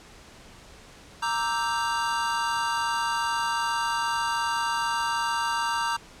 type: chord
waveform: square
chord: E half-diminished seventh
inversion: second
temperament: equal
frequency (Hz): 932.3 / 1174.7 / 1318.5 / 1568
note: Bb5 / D6 / E6 / G6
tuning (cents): 0 / 0 / 0 / 0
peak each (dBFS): -28 / -33 / -34 / -32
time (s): 1.22-5.97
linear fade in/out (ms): 10
effects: pink hiss -49 dBFS RMS until 6.2 s + low-pass 8000 Hz 12 dB/octave